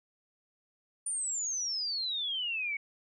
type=exponential sweep; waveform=sine; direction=down; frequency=9397 to 2209 Hz; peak=-31 dBFS; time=1.06-2.77 s; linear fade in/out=5 ms; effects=none